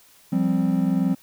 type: chord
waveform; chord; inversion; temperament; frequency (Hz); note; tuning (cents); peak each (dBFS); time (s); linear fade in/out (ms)
triangle; F suspended second; none; equal; 174.61 / 196 / 261.6; F3 / G3 / C4; 0 / 0 / 0; -21; 0.32-1.15; 10
effects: white hiss -54 dBFS RMS until 1.22 s